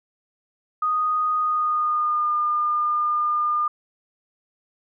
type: tone with pitch glide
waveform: sine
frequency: 1241 to 1208.5 Hz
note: D#6 to D6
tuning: -5 to +49 cents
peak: -19 dBFS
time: 0.82-3.68 s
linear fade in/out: 5 ms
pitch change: -46 cents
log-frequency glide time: 1.39-2.34 s
effects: none